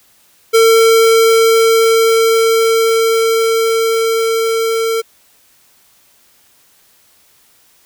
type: tone with level ramp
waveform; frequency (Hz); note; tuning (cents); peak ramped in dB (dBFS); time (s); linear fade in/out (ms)
square; 451.9; A4; +46; -6 to -14; 0.53-5.02; 20
effects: white hiss -51 dBFS RMS until 7.85 s